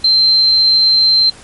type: tone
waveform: sine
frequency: 4124 Hz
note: C8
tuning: 26 cents flat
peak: -7 dBFS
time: 0.04-1.3 s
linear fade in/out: 5 ms
effects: pink hiss -38 dBFS RMS until 1.43 s + MP3 48 kbps